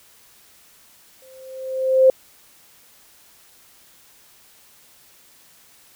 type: tone with exponential growth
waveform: sine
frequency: 523.3 Hz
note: C5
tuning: in tune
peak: -7 dBFS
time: 1.22-2.1 s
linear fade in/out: 2 ms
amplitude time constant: 190 ms
effects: white hiss -52 dBFS RMS until 5.95 s